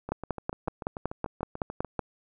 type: two click trains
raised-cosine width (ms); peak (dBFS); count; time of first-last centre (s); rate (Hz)
1; -14 / -22; 11 / 13; 0.12-1.993 / 0.09-1.847; 5.34 / 6.83
effects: none